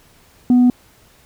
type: tone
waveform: sine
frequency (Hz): 247.2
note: B3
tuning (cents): +2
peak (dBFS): -6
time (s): 0.5-0.7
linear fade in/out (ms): 2
effects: tanh soft clip ceiling -7 dBFS + pink hiss -51 dBFS RMS until 1.25 s